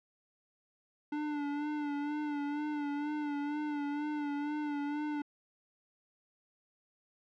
square tone with vibrato, 293.7 Hz, D4, in tune, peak -34 dBFS, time 1.12-5.22 s, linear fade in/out 5 ms, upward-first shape sine, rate 2.1 Hz, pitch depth 42 cents each way, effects low-pass 2000 Hz 12 dB/octave

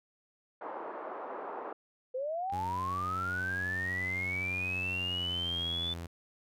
white band-pass noise, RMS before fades -41 dBFS, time 0.61-1.73 s, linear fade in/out 5 ms, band 330 to 1100 Hz, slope 24 dB/octave
sine linear sweep, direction up, 493.9 to 3520 Hz, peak -32 dBFS, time 2.14-5.94 s, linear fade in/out 10 ms
click, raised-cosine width 0.3 ms, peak -38 dBFS, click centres 2.5 s
sawtooth tone with pitch glide, 91.9 to 84.76 Hz, F#2 to E2, -11 to +49 cents, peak -35 dBFS, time 2.52-6.07 s, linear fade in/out 10 ms, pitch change -140 cents, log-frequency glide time 4.95-5.63 s
effects none

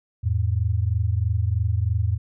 sine tone pair together, 85.09 / 108.2 Hz, F2 / A2, -45 / -29 cents, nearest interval major third, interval 416 cents, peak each -22 dBFS, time 0.23-2.18 s, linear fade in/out 20 ms, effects none

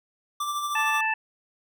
square tone with tremolo, 1174.7 Hz, D6, in tune, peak -26 dBFS, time 0.4-1.01 s, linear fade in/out 5 ms, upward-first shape sine, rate 13 Hz, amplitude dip 40%
harmonic tone, 880 Hz, A5, in tune, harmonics 1 / 2 / 3, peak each -27 / -27 / -27 dBFS, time 0.75-1.14 s, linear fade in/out 5 ms
effects none

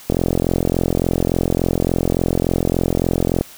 click train, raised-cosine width 2 ms, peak -3 dBFS, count 145, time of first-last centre 0.1-3.41 s, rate 43.5 Hz, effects white hiss -41 dBFS RMS until 3.57 s

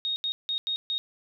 sine tone bursts at uneven times, 3729 Hz, A#7, in tune, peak -26 dBFS, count 5, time 0.05-0.16 / 0.24-0.32 / 0.49-0.58 / 0.67-0.76 / 0.9-0.98 s, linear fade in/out 0 ms, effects none

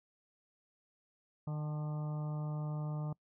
harmonic tone with a mistuned harmonic, 151.1 Hz, D3, 50 cents sharp, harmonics 1 / 2 / 3 / 4 / 5 / 6 / 7 / 8, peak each -35 / -51 / -55 / -51 / -55 / -55 / -58 / -57 dBFS, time 1.47-3.13 s, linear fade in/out 5 ms, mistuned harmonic 6, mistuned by -42 cents, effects noise-tail reverb RT60 0.1 s tail -25 dB re dry

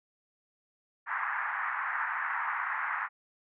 white band-pass noise, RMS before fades -33 dBFS, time 1.06-3.09 s, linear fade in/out 50 ms, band 870 to 1900 Hz, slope 48 dB/octave, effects none

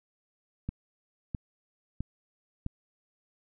click train, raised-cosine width 5 ms, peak -20 dBFS, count 4, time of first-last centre 0.69-2.664 s, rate 1.52 Hz, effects none

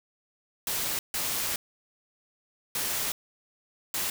white noise bursts at uneven times, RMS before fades -30 dBFS, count 4, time 0.67-0.99 / 1.14-1.56 / 2.75-3.12 / 3.94-4.1 s, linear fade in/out 2 ms, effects none

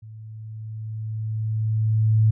sine tone with level ramp, 109.5 Hz, A2, 8 cents flat, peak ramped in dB -38 to -13 dBFS, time 0.02-2.31 s, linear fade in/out 10 ms, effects none

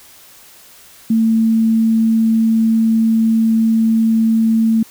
sine tone, 224.2 Hz, A3, 33 cents sharp, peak -10 dBFS, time 1.1-4.83 s, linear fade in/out 5 ms, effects white hiss -43 dBFS RMS until 4.9 s

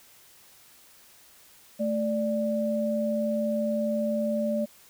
sine tone pair together, 220 / 588 Hz, A3 / D5, 0 / +2 cents, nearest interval octave + perfect fourth, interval 1702 cents, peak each -27 dBFS, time 1.79-4.66 s, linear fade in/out 20 ms, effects white hiss -55 dBFS RMS until 4.89 s

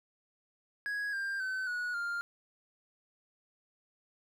triangle tone with pitch steps, 1661.2 / 1591.7 / 1525.1 / 1461.3 / 1400.1 Hz, G#6 / G6 / G6 / F#6 / F6, 0 / +26 / -48 / -22 / +4 cents, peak -31 dBFS, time 0.86-2.21 s, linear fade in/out 0 ms, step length 270 ms, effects none

